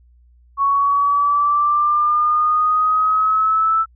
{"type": "exponential sweep", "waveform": "sine", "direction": "up", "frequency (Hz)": [1108.7, 1323], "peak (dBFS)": -13, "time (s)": [0.57, 3.86], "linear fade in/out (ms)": 50, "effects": ["added 60 Hz sine -48 dBFS peak until 3.95 s"]}